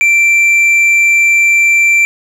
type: tone with tanh clipping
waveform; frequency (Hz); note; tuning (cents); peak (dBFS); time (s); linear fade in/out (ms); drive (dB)
sine; 2349; D7; 0; -7; 0.01-2.05; 0; 5
effects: none